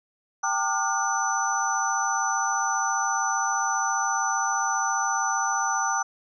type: tone cluster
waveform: sine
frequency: 786 / 901 / 1193 / 1434 / 6000 Hz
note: G5 / A5 / D6 / F6 / F#8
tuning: +4 / +41 / +27 / +45 / +23 cents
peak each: -29 dBFS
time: 0.43-6.03 s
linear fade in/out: 10 ms
effects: none